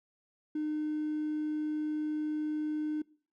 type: tone with hard clipping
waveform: triangle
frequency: 304.6 Hz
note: D#4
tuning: 37 cents flat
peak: -31 dBFS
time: 0.55-3.02 s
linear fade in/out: 5 ms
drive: 4 dB
effects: noise-tail reverb RT60 0.5 s tail -23 dB re dry